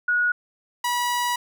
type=tone pair in turn; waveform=sine / sawtooth; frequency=1455 / 971.1 Hz; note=F#6 / B5; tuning=-29 / -29 cents; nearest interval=perfect fifth; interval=700 cents; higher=first; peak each=-18 dBFS; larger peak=neither; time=0.08-0.32 / 0.84-1.36 s; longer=second; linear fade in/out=5 ms; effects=none